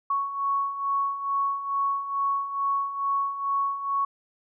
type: beating tone pair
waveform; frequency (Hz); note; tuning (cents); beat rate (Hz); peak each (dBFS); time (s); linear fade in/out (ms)
sine; 1108.7 / 1111; C#6 / C#6; 0 / +4; 2.3; -31 / -25; 0.1-4.05; 5
effects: none